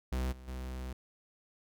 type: tone with level steps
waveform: 45% pulse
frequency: 63.9 Hz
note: C2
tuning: 40 cents flat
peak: -31 / -48 / -38 dBFS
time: 0.12-0.93 s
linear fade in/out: 5 ms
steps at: 0.31 / 0.47 s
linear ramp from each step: 20 ms
effects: none